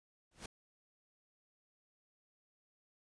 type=noise with exponential growth; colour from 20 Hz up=pink; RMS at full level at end=-41 dBFS; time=0.31-0.46 s; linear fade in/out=5 ms; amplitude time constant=32 ms; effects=resampled to 22050 Hz